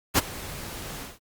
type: noise with ADSR envelope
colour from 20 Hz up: pink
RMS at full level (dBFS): -17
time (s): 0.14-1.19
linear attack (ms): 36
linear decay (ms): 28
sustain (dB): -20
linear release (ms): 180
effects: Opus 48 kbps